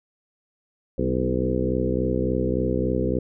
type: harmonic tone with a mistuned harmonic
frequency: 63.5 Hz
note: B1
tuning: 49 cents sharp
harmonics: 1 / 2 / 3 / 4 / 5 / 6 / 7 / 8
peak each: -29 / -29 / -29 / -29 / -29 / -29 / -29 / -29 dBFS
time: 0.98-3.19 s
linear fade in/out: 5 ms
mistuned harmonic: 4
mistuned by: -35 cents
effects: none